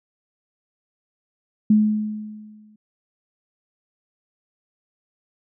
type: tone with exponential decay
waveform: sine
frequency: 213.1 Hz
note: G#3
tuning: 45 cents sharp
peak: -10 dBFS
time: 1.7-2.76 s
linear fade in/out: 5 ms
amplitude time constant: 230 ms
effects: none